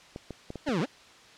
clicks, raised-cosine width 2 ms, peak -24 dBFS, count 5, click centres 0.161 / 0.307 / 0.504 / 0.557 / 0.688 s
25% pulse exponential two-way sweep, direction down then up, 326.6 to 146.83 to 326.6 Hz, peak -22 dBFS, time 0.66-0.86 s, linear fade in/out 20 ms, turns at 0.8 s
effects white hiss -53 dBFS RMS until 1.37 s + low-pass 5000 Hz 12 dB/octave

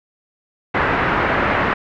white low-pass noise, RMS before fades -18 dBFS, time 0.74-1.74 s, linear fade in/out 10 ms, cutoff 1900 Hz, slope 24 dB/octave, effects none

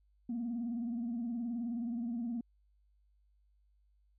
sine tone with vibrato, 235.6 Hz, A#3, 19 cents sharp, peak -33 dBFS, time 0.29-2.41 s, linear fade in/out 5 ms, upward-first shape sine, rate 19 Hz, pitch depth 79 cents each way, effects tanh soft clip ceiling -31 dBFS + added 50 Hz sine -67 dBFS peak until 4.18 s

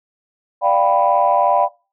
sine chord, G dominant seventh, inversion second, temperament equal with one note detuned, 587.3 / 701.3 / 784 / 987.8 Hz, D5 / F5 / G5 / B5, 0 / +7 / 0 / 0 cents, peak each -17 dBFS, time 0.61-1.69 s, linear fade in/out 50 ms, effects noise-tail reverb RT60 0.3 s tail -20 dB re dry + tanh soft clip ceiling -3 dBFS

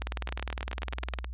two click trains, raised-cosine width 0.3 ms, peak -17 / -20 dBFS, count 24 / 10, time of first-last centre 0.02-1.188 / 0.29-1.244 s, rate 19.7 / 9.43 Hz, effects added 60 Hz sine -35 dBFS peak until 1.33 s + resampled to 8000 Hz

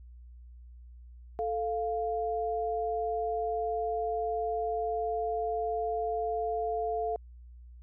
sine tone pair together, 440 / 698.5 Hz, A4 / F5, 0 / 0 cents, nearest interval minor sixth, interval 800 cents, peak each -32 / -31 dBFS, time 1.39-7.16 s, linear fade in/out 0 ms, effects added 60 Hz sine -47 dBFS peak until 7.82 s

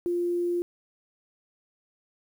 sine tone, 349.2 Hz, F4, in tune, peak -24 dBFS, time 0.06-0.62 s, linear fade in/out 0 ms, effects 9-bit

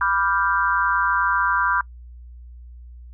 sine chord, G dominant seventh, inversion first, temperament equal, 987.8 / 1174.7 / 1396.9 / 1568 Hz, B5 / D6 / F6 / G6, 0 / 0 / 0 / 0 cents, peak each -23 dBFS, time 0.01-1.81 s, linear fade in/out 2 ms, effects noise-tail reverb RT60 0.1 s tail -24 dB re dry + added 60 Hz sine -38 dBFS peak until 3.13 s

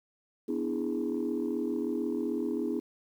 sine chord, E dominant seventh, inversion second, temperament equal, 246.9 / 293.7 / 329.6 / 415.3 Hz, B3 / D4 / E4 / G#4, 0 / 0 / 0 / 0 cents, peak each -33 / -34 / -33 / -34 dBFS, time 0.48-2.8 s, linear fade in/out 10 ms, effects tanh soft clip ceiling -22 dBFS + 10-bit

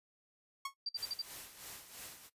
sawtooth tone with exponential decay, 1099 Hz, C#6, 15 cents flat, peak -31 dBFS, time 0.65-0.74 s, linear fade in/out 5 ms, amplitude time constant 18 ms
sine tone bursts, 4699 Hz, D8, in tune, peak -35 dBFS, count 5, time 0.86-1.219 s, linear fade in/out 5 ms, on 31 ms, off 51 ms
white noise with tremolo, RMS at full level -47 dBFS, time 0.95-2.3 s, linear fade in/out 50 ms, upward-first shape sine, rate 3 Hz, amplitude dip 65%
effects noise-tail reverb RT60 0.1 s tail -17 dB re dry + resampled to 32000 Hz

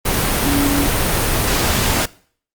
sine tone in noise, 283.4 Hz, C#4, 38 cents sharp, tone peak -16 dBFS, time 0.45-0.87 s, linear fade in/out 10 ms, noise pink, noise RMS -17 dBFS, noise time 0.05-2.06 s, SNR -2 dB, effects noise-tail reverb RT60 0.5 s tail -21 dB re dry + Opus 32 kbps

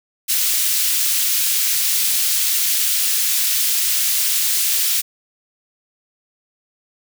white high-pass noise, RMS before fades -18 dBFS, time 0.28-5.02 s, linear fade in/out 20 ms, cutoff 2700 Hz, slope 12 dB/octave, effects none

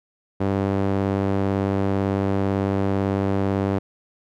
sawtooth tone with band-pass filter, 98 Hz, G2, in tune, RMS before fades -22 dBFS, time 0.4-3.79 s, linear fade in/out 10 ms, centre 390 Hz, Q 0.69, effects none

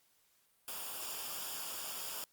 white noise with comb filter, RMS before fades -42 dBFS, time 0.68-2.24 s, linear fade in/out 0 ms, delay 0.49 ms, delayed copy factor -0.6, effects white hiss -72 dBFS RMS until 2.32 s + Opus 48 kbps

